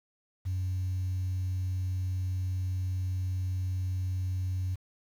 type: tone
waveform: sine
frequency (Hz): 92.5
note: F#2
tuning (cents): 0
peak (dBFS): -27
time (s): 0.45-4.76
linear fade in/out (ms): 20
effects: tanh soft clip ceiling -26 dBFS + 9-bit